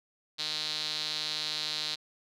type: tone with band-pass filter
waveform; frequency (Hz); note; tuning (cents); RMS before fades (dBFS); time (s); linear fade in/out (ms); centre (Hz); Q
sawtooth; 153.2; D#3; -27; -34; 0.38-1.96; 20; 4100; 5.6
effects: none